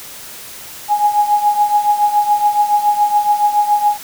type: tone with tremolo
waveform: sine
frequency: 830.6 Hz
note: G#5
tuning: in tune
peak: -7 dBFS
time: 0.88-3.98 s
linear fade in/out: 50 ms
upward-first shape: triangle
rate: 7.1 Hz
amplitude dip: 80%
effects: white hiss -33 dBFS RMS until 4.03 s